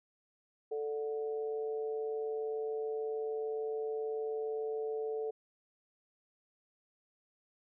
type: harmonic tone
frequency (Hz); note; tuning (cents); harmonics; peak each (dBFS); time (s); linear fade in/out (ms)
146.83; D3; 0; 3 / 4 / 5; -34 / -48 / -47; 0.71-5.31; 10
effects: none